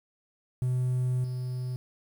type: tone with level steps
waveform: triangle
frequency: 126.3 Hz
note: B2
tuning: 39 cents sharp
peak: -22 / -28 dBFS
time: 0.62-1.76 s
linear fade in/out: 0 ms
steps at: 1.24 s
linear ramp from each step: 2 ms
effects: tanh soft clip ceiling -18 dBFS + 9-bit